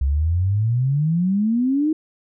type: exponential sweep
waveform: sine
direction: up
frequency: 65.41 to 320 Hz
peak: -16 dBFS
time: 0.01-1.93 s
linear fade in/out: 5 ms
effects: none